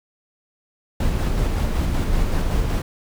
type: noise with tremolo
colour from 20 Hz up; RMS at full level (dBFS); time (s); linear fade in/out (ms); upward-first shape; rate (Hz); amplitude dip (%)
brown; -19; 1-2.82; 5; square; 5.3; 25
effects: none